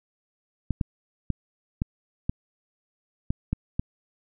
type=clicks; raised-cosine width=5 ms; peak=-12 dBFS; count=8; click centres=0.707 / 0.812 / 1.303 / 1.819 / 2.295 / 3.305 / 3.53 / 3.795 s; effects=none